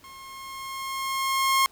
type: tone with level ramp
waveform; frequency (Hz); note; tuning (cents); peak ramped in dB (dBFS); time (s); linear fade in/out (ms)
sawtooth; 1074; C6; +45; -40 to -14; 0.04-1.66; 0
effects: pink hiss -56 dBFS RMS until 1.71 s